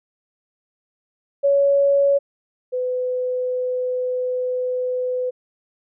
sine tone pair in turn, 560 / 503.2 Hz, C#5 / B4, +18 / +32 cents, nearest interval major second, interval 186 cents, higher first, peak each -13 / -20 dBFS, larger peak first, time 1.43-2.19 / 2.72-5.31 s, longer second, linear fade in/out 20 ms, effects none

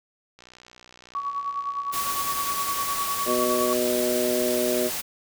click train, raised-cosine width 0.2 ms, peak -30 dBFS, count 167, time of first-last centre 0.39-3.085 s, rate 61.6 Hz
sine tone with tremolo, 1127 Hz, C#6, 28 cents sharp, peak -24 dBFS, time 1.15-3.73 s, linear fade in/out 0 ms, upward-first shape sine, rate 9.8 Hz, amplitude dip 60%
white noise, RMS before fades -30 dBFS, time 1.92-5.02 s, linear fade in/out 20 ms
harmonic tone, 123 Hz, B2, 7 cents flat, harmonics 2 / 3 / 4 / 5, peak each -29 / -26 / -30 / -26 dBFS, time 3.25-4.91 s, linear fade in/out 50 ms
effects none

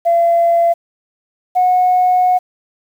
sine tone pair in turn, 681 / 730 Hz, F5 / F#5, -44 / -24 cents, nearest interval minor second, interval 120 cents, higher second, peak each -8 dBFS, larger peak neither, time 0.05-0.74 / 1.55-2.39 s, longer second, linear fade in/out 20 ms, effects tanh soft clip ceiling -5 dBFS + 7-bit

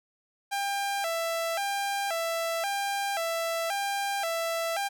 sawtooth tone with vibrato, 728 Hz, F#5, 28 cents flat, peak -24 dBFS, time 0.51-4.89 s, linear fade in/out 20 ms, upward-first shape square, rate 0.94 Hz, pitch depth 160 cents each way, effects none

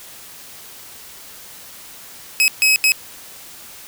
sawtooth tone bursts at uneven times, 2550 Hz, D#7, 42 cents sharp, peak -8 dBFS, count 3, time 2.4-2.48 / 2.62-2.76 / 2.84-2.92 s, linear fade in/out 0 ms, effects white hiss -39 dBFS RMS until 3.87 s

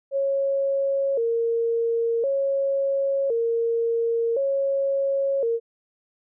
sine tone with vibrato, 504 Hz, B4, 35 cents sharp, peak -20 dBFS, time 0.11-5.6 s, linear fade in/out 50 ms, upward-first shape square, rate 0.47 Hz, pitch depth 150 cents each way, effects none

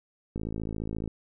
click train, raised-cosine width 3 ms, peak -21 dBFS, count 40, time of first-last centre 0.36-1.077 s, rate 54.4 Hz, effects none

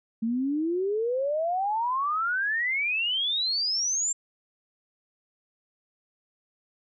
sine exponential sweep, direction up, 220 to 7459 Hz, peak -24 dBFS, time 0.22-4.13 s, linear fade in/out 10 ms, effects none

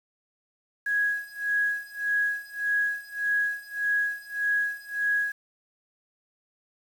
sine tone with tremolo, 1661.2 Hz, G#6, in tune, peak -21 dBFS, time 0.86-5.32 s, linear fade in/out 5 ms, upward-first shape sine, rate 1.7 Hz, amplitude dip 95%, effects 8-bit

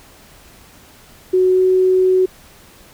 sine tone with pitch glide, 370 to 372.1 Hz, F#4 to F#4, 0 to +10 cents, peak -10 dBFS, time 1.33-2.26 s, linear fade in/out 10 ms, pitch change +10 cents, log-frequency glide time 1.53-1.6 s, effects pink hiss -45 dBFS RMS until 2.93 s

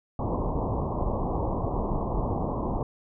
pink low-pass noise, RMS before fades -28 dBFS, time 0.19-2.83 s, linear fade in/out 2 ms, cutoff 1100 Hz, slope 96 dB/octave, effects none

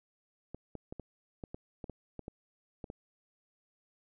clicks, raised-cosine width 2 ms, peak -28 dBFS, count 12, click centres 0.546 / 0.753 / 0.925 / 0.997 / 1.438 / 1.545 / 1.842 / 1.897 / 2.193 / 2.281 / 2.842 / 2.901 s, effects none

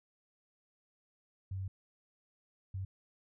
sine tone bursts at uneven times, 95.4 Hz, G2, 47 cents flat, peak -36 dBFS, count 2, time 1.51-1.68 / 2.74-2.85 s, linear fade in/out 5 ms, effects none

